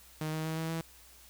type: tone with pitch steps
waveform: sawtooth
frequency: 155.56 / 157.55 / 159.56 / 161.6 / 163.67 Hz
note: D#3 / D#3 / D#3 / E3 / E3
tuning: 0 / +22 / +44 / -34 / -12 cents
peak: -29 dBFS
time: 0.21-0.81 s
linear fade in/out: 2 ms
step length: 120 ms
effects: added 60 Hz sine -61 dBFS peak until 1.29 s + white hiss -57 dBFS RMS until 1.29 s